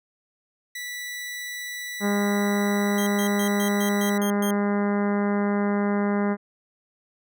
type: tone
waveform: sawtooth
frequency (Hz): 1965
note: B6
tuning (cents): -9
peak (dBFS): -28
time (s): 0.75-4.18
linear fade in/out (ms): 5
type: harmonic tone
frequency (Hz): 203.4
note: G#3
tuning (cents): -36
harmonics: 1 / 2 / 3 / 4 / 5 / 6 / 7 / 8 / 9 / 10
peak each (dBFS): -22 / -28 / -32 / -34 / -36 / -38 / -39 / -40 / -41 / -42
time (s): 2-6.37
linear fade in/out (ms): 50
type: tone bursts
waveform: 10% pulse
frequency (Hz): 3200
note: G7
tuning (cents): +35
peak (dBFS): -23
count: 8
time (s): 2.98-4.508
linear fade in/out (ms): 2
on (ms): 86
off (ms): 120
effects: none